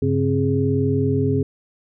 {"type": "tone cluster", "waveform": "sine", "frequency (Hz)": [99.7, 140.1, 265.1, 415.3], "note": ["G2", "C#3", "C4", "G#4"], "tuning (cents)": [30, 19, 23, 0], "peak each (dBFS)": -22, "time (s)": [0.02, 1.43], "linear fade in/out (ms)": 5, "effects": []}